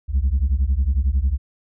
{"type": "beating tone pair", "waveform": "sine", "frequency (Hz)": [61.74, 72.74], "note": ["B1", "D2"], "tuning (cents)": [0, -16], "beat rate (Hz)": 11, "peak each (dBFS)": -17, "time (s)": [0.08, 1.38], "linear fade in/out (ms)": 50, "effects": ["tanh soft clip ceiling -13 dBFS"]}